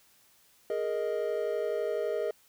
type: chord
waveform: triangle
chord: Ab suspended second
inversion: none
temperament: just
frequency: 415.3 / 467.2 / 623 Hz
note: Ab4 / Bb4 / Eb5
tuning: 0 / +4 / +2 cents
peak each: -31 dBFS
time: 0.7-2.31 s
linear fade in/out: 2 ms
effects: white hiss -63 dBFS RMS until 2.48 s

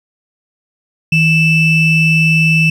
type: ring-modulated tone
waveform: triangle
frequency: 1400 Hz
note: F6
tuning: 4 cents sharp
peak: -3 dBFS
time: 1.12-2.7 s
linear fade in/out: 5 ms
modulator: 1240 Hz
effects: none

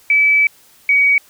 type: tone pair in turn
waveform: sine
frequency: 2300 / 2259 Hz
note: D7 / C#7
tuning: -37 / +32 cents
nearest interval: unison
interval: 31 cents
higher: first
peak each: -9 dBFS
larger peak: neither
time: 0.1-0.47 / 0.89-1.18 s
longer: first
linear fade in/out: 2 ms
effects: white hiss -49 dBFS RMS until 1.29 s

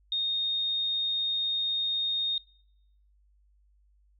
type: tone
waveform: sine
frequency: 3696 Hz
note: A#7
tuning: 16 cents flat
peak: -26 dBFS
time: 0.12-2.38 s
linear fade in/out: 2 ms
effects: noise-tail reverb RT60 0.8 s tail -26 dB re dry + added 50 Hz sine -61 dBFS peak until 4.19 s

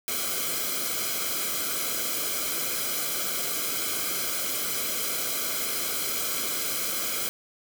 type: noise with comb filter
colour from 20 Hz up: white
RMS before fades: -29 dBFS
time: 0.08-7.29 s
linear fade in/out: 0 ms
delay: 1.1 ms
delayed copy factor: -0.85
effects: none

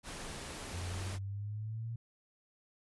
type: noise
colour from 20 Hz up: pink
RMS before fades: -44 dBFS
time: 0.03-1.19 s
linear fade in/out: 50 ms
type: exponential sweep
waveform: sine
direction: up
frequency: 86.8 to 116.7 Hz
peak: -37 dBFS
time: 0.73-1.96 s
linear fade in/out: 5 ms
effects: resampled to 24000 Hz

